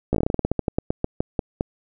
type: slowing click train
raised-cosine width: 2 ms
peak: -7 dBFS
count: 20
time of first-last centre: 0.13-1.609 s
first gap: 15 ms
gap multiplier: 1.16
effects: none